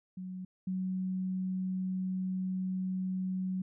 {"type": "tone pair in turn", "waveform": "sine", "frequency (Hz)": [184.9, 186.4], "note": ["F#3", "F#3"], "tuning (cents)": [-1, 13], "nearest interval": "unison", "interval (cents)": 14, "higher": "second", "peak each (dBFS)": [-38, -31], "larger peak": "second", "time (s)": [[0.17, 0.45], [0.67, 3.62]], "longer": "second", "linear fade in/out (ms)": 5, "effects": []}